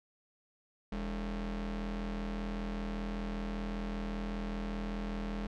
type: ring-modulated tone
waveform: 45% pulse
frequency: 123.47 Hz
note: B2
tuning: in tune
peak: -32 dBFS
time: 0.92-5.47 s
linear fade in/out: 5 ms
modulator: 80.9 Hz
effects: low-pass 4000 Hz 12 dB/octave